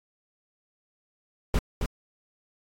brown noise with echo, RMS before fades -22 dBFS, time 1.54-1.59 s, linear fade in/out 2 ms, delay 270 ms, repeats 1, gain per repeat -5 dB, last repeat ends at 1.86 s, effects AAC 48 kbps

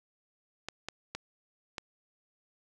clicks, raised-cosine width 0.2 ms, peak -19 dBFS, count 4, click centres 0.686 / 0.886 / 1.15 / 1.782 s, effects none

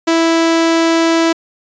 sawtooth tone, 329.6 Hz, E4, in tune, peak -6 dBFS, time 0.07-1.33 s, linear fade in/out 10 ms, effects resampled to 16000 Hz

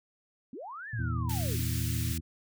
sine linear two-way sweep, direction up then down, 207.7 to 1812 to 250.1 Hz, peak -39 dBFS, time 0.53-1.61 s, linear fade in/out 2 ms, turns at 0.89 s
sine tone with vibrato, 114.9 Hz, A#2, 25 cents flat, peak -31 dBFS, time 0.93-2.13 s, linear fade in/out 5 ms, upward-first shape square, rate 16 Hz, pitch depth 46 cents each way
harmonic tone, 81.2 Hz, E2, 26 cents flat, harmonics 1 / 2 / 3 / 4, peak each -33 / -39 / -40 / -45 dBFS, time 0.98-2.21 s, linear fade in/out 20 ms
white high-pass noise, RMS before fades -39 dBFS, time 1.29-2.18 s, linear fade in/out 5 ms, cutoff 1500 Hz, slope 24 dB/octave
effects none

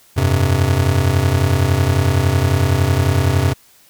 square chord, F suspended second, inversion none, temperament just, 87.31 / 98.22 / 130.96 Hz, F2 / G2 / C3, 0 / +4 / +2 cents, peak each -18 dBFS, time 0.16-3.54 s, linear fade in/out 20 ms, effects white hiss -50 dBFS RMS until 3.89 s

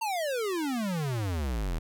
square exponential sweep, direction down, 930 to 38.07 Hz, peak -29 dBFS, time 0.01-1.79 s, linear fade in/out 10 ms, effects none

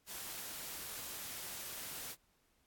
white noise, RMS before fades -45 dBFS, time 0.06-2.16 s, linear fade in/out 50 ms, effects pink hiss -75 dBFS RMS until 2.66 s + AAC 64 kbps

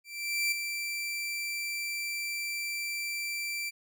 sawtooth tone with ADSR envelope, 2344 Hz, D7, 4 cents flat, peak -22 dBFS, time 0.04-3.71 s, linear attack 480 ms, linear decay 4 ms, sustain -7 dB, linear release 27 ms, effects none

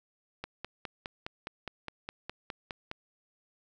click train, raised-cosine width 0.3 ms, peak -21 dBFS, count 13, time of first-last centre 0.44-2.914 s, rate 4.85 Hz, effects none

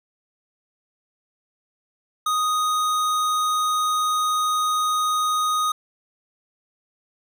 sine tone with hard clipping, 1244.5 Hz, D#6, in tune, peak -21 dBFS, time 2.26-5.72 s, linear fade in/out 5 ms, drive 18 dB, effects none

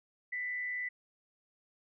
sine tone with frequency modulation, 1989 Hz, B6, 12 cents sharp, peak -34 dBFS, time 0.32-0.89 s, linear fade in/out 10 ms, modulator 144 Hz, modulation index 0.29, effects none

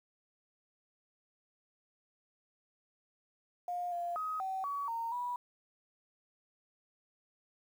sine tone with pitch steps, 709 / 695 / 1262 / 763 / 1132 / 920 / 976 Hz, F5 / F5 / D#6 / G5 / C#6 / A#5 / B5, +26 / -9 / +24 / -47 / +36 / -23 / -21 cents, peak -34 dBFS, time 3.68-5.36 s, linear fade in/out 2 ms, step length 240 ms, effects 10-bit

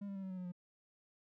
triangle tone with pitch steps, 201.6 / 197.45 / 193.39 / 189.41 / 185.51 / 181.69 / 177.95 Hz, G3 / G3 / G3 / F#3 / F#3 / F#3 / F3, +49 / +13 / -23 / +41 / +5 / -31 / +33 cents, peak -39 dBFS, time 0.01-0.521 s, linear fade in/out 10 ms, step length 73 ms, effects none

